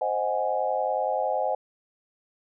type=chord; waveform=sine; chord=Ab dominant seventh; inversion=first; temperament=equal; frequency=523.3 / 622.3 / 740 / 830.6 Hz; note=C5 / Eb5 / Gb5 / Ab5; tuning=0 / 0 / 0 / 0 cents; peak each=-29 dBFS; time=0.01-1.55 s; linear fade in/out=5 ms; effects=none